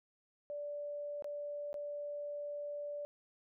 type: tone with dropouts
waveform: sine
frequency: 583 Hz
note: D5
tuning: 13 cents flat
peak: -39 dBFS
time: 0.5-3.05 s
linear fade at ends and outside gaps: 0 ms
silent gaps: 1.223-1.244 / 1.73-1.742 s
effects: none